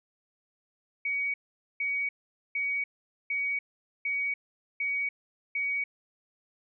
sine tone bursts, 2254 Hz, C#7, 28 cents sharp, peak -27 dBFS, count 7, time 1.05-5.84 s, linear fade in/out 5 ms, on 290 ms, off 460 ms, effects none

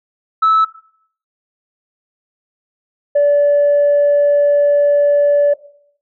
sine tone pair in turn, 1306 / 578.1 Hz, E6 / D5, -17 / -27 cents, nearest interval octave + major second, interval 1410 cents, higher first, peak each -7 dBFS, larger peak neither, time 0.42-0.65 / 3.15-5.54 s, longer second, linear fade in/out 10 ms, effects noise-tail reverb RT60 0.6 s tail -17 dB re dry + tanh soft clip ceiling -6 dBFS

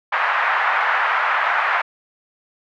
white band-pass noise, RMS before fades -19 dBFS, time 0.12-1.82 s, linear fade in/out 10 ms, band 800 to 1800 Hz, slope 24 dB/octave, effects none

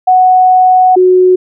sine tone pair in turn, 740 / 367.4 Hz, F#5 / F#4, 0 / -12 cents, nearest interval octave, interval 1212 cents, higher first, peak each -3 dBFS, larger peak neither, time 0.07-0.96 / 0.96-1.36 s, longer first, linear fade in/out 10 ms, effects none

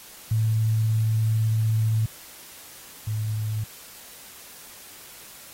sine tone pair in turn, 110.6 / 108.14 Hz, A2 / A2, +9 / -30 cents, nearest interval unison, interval 39 cents, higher first, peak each -19 / -24 dBFS, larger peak first, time 0.31-2.06 / 3.07-3.64 s, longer first, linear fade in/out 5 ms, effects white hiss -45 dBFS RMS until 5.53 s + AAC 48 kbps

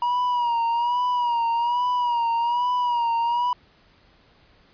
triangle tone with vibrato, 957 Hz, A#5, 45 cents sharp, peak -18 dBFS, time 0.02-3.53 s, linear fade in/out 2 ms, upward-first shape sine, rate 1.2 Hz, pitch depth 59 cents each way, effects pink hiss -57 dBFS RMS until 4.73 s + resampled to 11025 Hz

